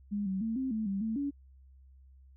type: tone with pitch steps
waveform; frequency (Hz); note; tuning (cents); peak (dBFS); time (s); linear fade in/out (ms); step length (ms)
sine; 204.6 / 190.5 / 224.2 / 262.9 / 218.6 / 196 / 222.1 / 283; G#3 / G3 / A3 / C4 / A3 / G3 / A3 / C#4; -26 / -49 / +33 / +8 / -11 / 0 / +16 / +36; -30; 0.11-1.31; 20; 150
effects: added 66 Hz sine -54 dBFS peak until 2.36 s